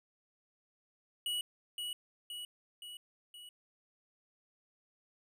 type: tone with echo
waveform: square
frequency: 2926 Hz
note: F#7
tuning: 20 cents flat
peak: -34 dBFS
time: 1.26-1.41 s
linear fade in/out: 2 ms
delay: 520 ms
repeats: 4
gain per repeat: -4 dB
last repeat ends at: 3.49 s
effects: none